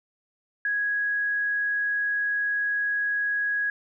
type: tone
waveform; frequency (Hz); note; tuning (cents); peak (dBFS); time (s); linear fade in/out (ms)
sine; 1661.2; G#6; 0; -23; 0.65-3.7; 2
effects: none